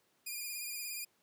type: tone with vibrato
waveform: 5% pulse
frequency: 2424 Hz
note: D#7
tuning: 46 cents flat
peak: -30 dBFS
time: 0.26-1.05 s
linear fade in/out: 10 ms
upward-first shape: triangle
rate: 17 Hz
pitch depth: 46 cents each way
effects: pink hiss -73 dBFS RMS until 1.22 s + high-pass 200 Hz 12 dB/octave